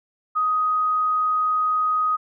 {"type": "tone", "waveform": "sine", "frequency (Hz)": 1252, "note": "D#6", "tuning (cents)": 10, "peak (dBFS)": -18, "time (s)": [0.35, 2.17], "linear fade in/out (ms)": 20, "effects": []}